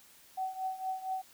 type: tone with tremolo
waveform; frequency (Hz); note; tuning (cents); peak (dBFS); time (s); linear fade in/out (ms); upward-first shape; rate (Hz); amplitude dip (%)
sine; 756; F#5; +37; -30; 0.37-1.22; 10; triangle; 4.3; 85
effects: white hiss -59 dBFS RMS until 1.33 s